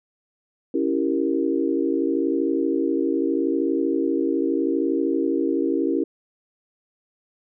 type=chord; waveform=sine; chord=C# diminished seventh; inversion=none; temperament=equal with one note detuned; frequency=277.2 / 329.6 / 390.4 / 466.2 Hz; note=C#4 / E4 / G4 / Bb4; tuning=0 / 0 / -7 / 0 cents; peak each=-24 / -23 / -26 / -28 dBFS; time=0.74-6.04 s; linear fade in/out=5 ms; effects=none